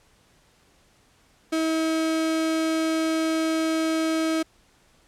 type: tone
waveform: 35% pulse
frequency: 320.7 Hz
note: E4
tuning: 48 cents flat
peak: -20 dBFS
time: 1.52-4.43 s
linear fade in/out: 10 ms
effects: pink hiss -60 dBFS RMS until 5.07 s + low-pass 10000 Hz 12 dB/octave